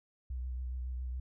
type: tone with vibrato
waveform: sine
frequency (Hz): 62.8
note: B1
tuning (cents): +30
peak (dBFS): -35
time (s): 0.3-1.2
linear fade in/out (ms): 5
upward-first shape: sine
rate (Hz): 7.2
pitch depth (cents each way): 33
effects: none